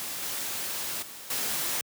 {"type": "noise with level steps", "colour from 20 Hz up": "white", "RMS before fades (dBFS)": [-35, -33, -43, -30], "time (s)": [0, 1.81], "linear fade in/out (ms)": 0, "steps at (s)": [0.22, 1.02, 1.3], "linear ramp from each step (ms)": 5, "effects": ["high-pass 100 Hz 12 dB/octave"]}